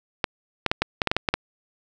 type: clicks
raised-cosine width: 0.3 ms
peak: -4 dBFS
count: 10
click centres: 0.242 / 0.663 / 0.715 / 0.82 / 1.018 / 1.073 / 1.115 / 1.166 / 1.288 / 1.34 s
effects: none